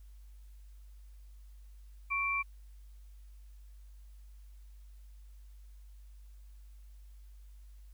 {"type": "tone pair together", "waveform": "sine", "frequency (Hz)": [1109.5, 2351], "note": ["C#6", "D7"], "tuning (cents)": [1, 1], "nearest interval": "octave + minor second", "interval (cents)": 1300, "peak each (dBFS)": [-35, -31], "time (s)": [2.1, 2.43], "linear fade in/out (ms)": 20, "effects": ["added 50 Hz sine -50 dBFS peak until 7.93 s", "white hiss -72 dBFS RMS until 7.93 s"]}